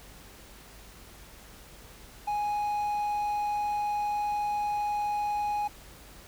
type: tone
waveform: triangle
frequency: 830.6 Hz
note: G#5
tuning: in tune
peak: -25 dBFS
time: 2.27-5.68 s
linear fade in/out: 10 ms
effects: added 50 Hz sine -54 dBFS peak until 6.27 s + pink hiss -51 dBFS RMS until 6.27 s